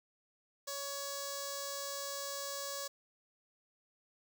5% pulse tone with notch filter, 560 Hz, C#5, 18 cents sharp, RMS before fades -41 dBFS, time 0.67-2.88 s, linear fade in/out 10 ms, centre 2500 Hz, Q 0.61, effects none

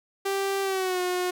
sawtooth tone with pitch glide, 392 to 361.5 Hz, G4 to F#4, 0 to -40 cents, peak -21 dBFS, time 0.25-1.31 s, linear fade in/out 10 ms, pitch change -140 cents, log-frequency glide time 0.62-1 s, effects none

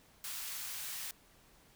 white high-pass noise, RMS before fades -42 dBFS, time 0.24-1.11 s, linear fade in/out 2 ms, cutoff 1100 Hz, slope 12 dB/octave, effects pink hiss -64 dBFS RMS until 1.75 s

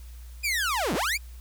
sawtooth linear two-way sweep, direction down then up, 2489 to 140 to 2489 Hz, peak -21 dBFS, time 0.43-1.18 s, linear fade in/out 20 ms, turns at 0.94 s, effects added 60 Hz sine -40 dBFS peak until 1.4 s + white hiss -56 dBFS RMS until 1.4 s

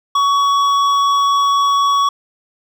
sine tone with hard clipping, 1124 Hz, C#6, 24 cents sharp, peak -13 dBFS, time 0.15-2.09 s, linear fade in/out 5 ms, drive 9 dB, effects none

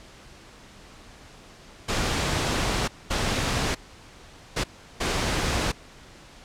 pink noise bursts at uneven times, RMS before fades -25 dBFS, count 4, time 1.88-2.88 / 3.1-3.75 / 4.56-4.64 / 5-5.72 s, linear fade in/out 10 ms, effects pink hiss -48 dBFS RMS until 6.44 s + low-pass 7000 Hz 12 dB/octave

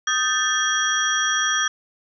sine tone cluster, 1244 / 1554 / 1767 / 3272 / 5770 Hz, D#6 / G6 / A6 / G#7 / F#8, -1 / -16 / +7 / -26 / -44 cents, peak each -25 dBFS, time 0.07-1.68 s, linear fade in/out 5 ms, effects none

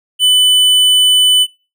sine tone with tanh clipping, 3000 Hz, F#7, 23 cents sharp, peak -8 dBFS, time 0.19-1.47 s, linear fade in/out 50 ms, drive 12 dB, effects noise-tail reverb RT60 0.3 s tail -22 dB re dry

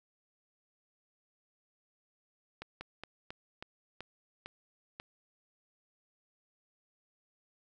slowing click train, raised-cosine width 0.3 ms, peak -26 dBFS, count 8, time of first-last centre 2.62-4.999 s, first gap 190 ms, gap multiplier 1.19, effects none

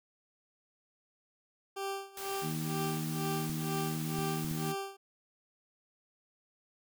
20% pulse tone with tremolo, 392 Hz, G4, in tune, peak -29 dBFS, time 1.76-4.97 s, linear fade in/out 10 ms, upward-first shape sine, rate 2.1 Hz, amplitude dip 90%
white noise, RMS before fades -44 dBFS, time 2.17-4.72 s, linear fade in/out 2 ms
harmonic tone, 78.5 Hz, D#2, 16 cents sharp, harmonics 2 / 3 / 4, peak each -35 / -40 / -42 dBFS, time 2.41-4.75 s, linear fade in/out 50 ms
clicks, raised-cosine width 5 ms, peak -34 dBFS, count 4, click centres 3.498 / 4.188 / 4.446 / 4.513 s
effects none

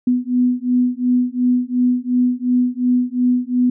sine beating tone pair, 246.9 / 249.7 Hz, B3 / B3, 0 / +19 cents, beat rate 2.8 Hz, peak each -17 dBFS, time 0.07-3.7 s, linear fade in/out 5 ms, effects none

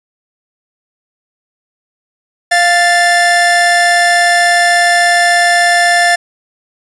45% pulse tone pair together, 696.7 / 1760 Hz, F5 / A6, -4 / 0 cents, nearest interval octave + major third, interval 1604 cents, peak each -10 dBFS, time 2.51-6.16 s, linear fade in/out 10 ms, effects resampled to 24000 Hz + 7-bit

